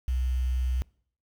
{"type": "tone with quantisation", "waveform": "sine", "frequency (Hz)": 63.1, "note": "B1", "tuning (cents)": 38, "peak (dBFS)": -24, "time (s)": [0.08, 0.82], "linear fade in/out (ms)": 0, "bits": 8, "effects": ["noise-tail reverb RT60 0.6 s tail -25 dB re dry"]}